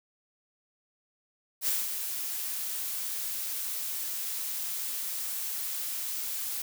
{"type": "noise with ADSR envelope", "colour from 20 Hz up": "blue", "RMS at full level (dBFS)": -27, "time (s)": [1.61, 6.62], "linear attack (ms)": 62, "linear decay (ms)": 200, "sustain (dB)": -7, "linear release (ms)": 3, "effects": []}